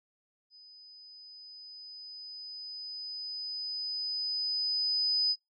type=tone with level ramp; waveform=sine; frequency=5000 Hz; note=D#8; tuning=8 cents sharp; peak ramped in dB=-52 to -24 dBFS; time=0.5-5.36 s; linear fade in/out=50 ms; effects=noise-tail reverb RT60 0.2 s tail -26 dB re dry